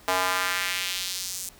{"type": "tone with high-pass filter sweep", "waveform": "square", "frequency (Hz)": 92.4, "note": "F#2", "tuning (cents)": -2, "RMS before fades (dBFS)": -28, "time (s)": [0.08, 1.49], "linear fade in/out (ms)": 0, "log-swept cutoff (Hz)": [750, 7800], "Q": 1.4, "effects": ["pink hiss -52 dBFS RMS until 1.59 s"]}